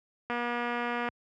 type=click train; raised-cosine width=0.5 ms; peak=-18 dBFS; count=190; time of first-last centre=0.3-1.087 s; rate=240 Hz; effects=high-pass 80 Hz 12 dB/octave